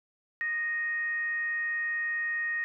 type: tone with frequency modulation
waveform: sine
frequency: 1864.7 Hz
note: A#6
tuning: in tune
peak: -28 dBFS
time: 0.41-2.64 s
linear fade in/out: 0 ms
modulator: 638 Hz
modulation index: 0.2
effects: none